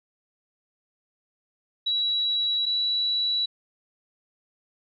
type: tone pair in turn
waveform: sine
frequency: 3903 / 3928 Hz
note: B7 / B7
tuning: -21 / -10 cents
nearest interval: unison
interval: 11 cents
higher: second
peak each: -22 dBFS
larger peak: neither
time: 1.86-2.66 / 2.66-3.46 s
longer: neither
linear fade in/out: 10 ms
effects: none